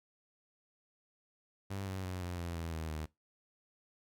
sawtooth tone with pitch steps, 98 / 94.77 / 91.65 / 88.63 / 85.71 / 82.89 / 80.15 / 77.51 Hz, G2 / F#2 / F#2 / F2 / F2 / E2 / E2 / D#2, 0 / +42 / -16 / +26 / -32 / +10 / -48 / -6 cents, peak -34 dBFS, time 1.7-3.06 s, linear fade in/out 10 ms, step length 170 ms, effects noise-tail reverb RT60 0.2 s tail -21 dB re dry

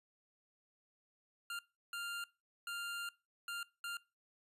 25% pulse tone bursts at uneven times, 1396.9 Hz, F6, in tune, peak -37 dBFS, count 5, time 1.5-1.59 / 1.93-2.24 / 2.67-3.09 / 3.48-3.63 / 3.84-3.97 s, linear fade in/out 2 ms, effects noise-tail reverb RT60 0.3 s tail -22 dB re dry + resampled to 32000 Hz

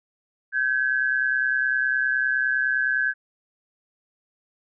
sine tone pair together, 1549 / 1678.8 Hz, G6 / G#6, -21 / +18 cents, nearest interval minor second, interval 139 cents, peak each -22 / -24 dBFS, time 0.52-3.14 s, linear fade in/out 50 ms, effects none

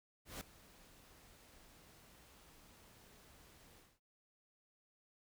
pink noise with ADSR envelope, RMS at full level -45 dBFS, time 0.25-4 s, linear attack 160 ms, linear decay 3 ms, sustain -18 dB, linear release 230 ms, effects none

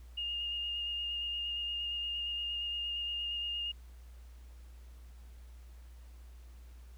sine tone with vibrato, 2834 Hz, F7, 25 cents sharp, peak -34 dBFS, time 0.17-3.72 s, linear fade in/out 10 ms, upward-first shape square, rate 8.6 Hz, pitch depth 10 cents each way, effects added 60 Hz sine -49 dBFS peak until 6.97 s + pink hiss -66 dBFS RMS until 6.97 s

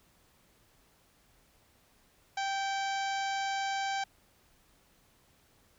harmonic tone with a mistuned harmonic, 784 Hz, G5, in tune, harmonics 1 / 2 / 3 / 4 / 5 / 6 / 7 / 8 / 9, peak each -32 / -38 / -42 / -44 / -46 / -48 / -49 / -50 / -51 dBFS, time 2.37-4.04 s, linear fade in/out 5 ms, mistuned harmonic 3, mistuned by -32 cents, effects pink hiss -66 dBFS RMS until 5.78 s

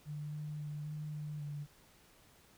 sine tone with pitch steps, 148.8 / 150.4 / 148.7 / 151.6 / 150 / 146 Hz, D3 / D3 / D3 / D#3 / D3 / D3, +23 / +42 / +22 / -45 / +37 / -10 cents, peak -39 dBFS, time 0.05-1.67 s, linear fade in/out 50 ms, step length 270 ms, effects pink hiss -64 dBFS RMS until 2.57 s

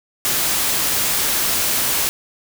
white noise, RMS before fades -19 dBFS, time 0.25-2.09 s, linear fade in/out 0 ms, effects none

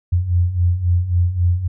sine beating tone pair, 85.8 / 89.5 Hz, F2 / F2, -30 / +43 cents, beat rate 3.7 Hz, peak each -20 / -15 dBFS, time 0.12-1.68 s, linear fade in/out 10 ms, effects none

